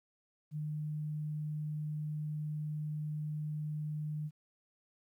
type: tone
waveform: sine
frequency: 151.6 Hz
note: D#3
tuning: 45 cents flat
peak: -35 dBFS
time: 0.51-4.31 s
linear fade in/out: 50 ms
effects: 12-bit